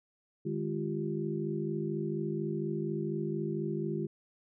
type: tone cluster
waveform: sine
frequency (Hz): 153.2 / 207.1 / 345.1 / 389.3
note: D#3 / G#3 / F4 / G4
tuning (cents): -27 / -5 / -21 / -12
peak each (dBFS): -36 / -37 / -36 / -38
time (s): 0.45-4.07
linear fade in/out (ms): 10
effects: none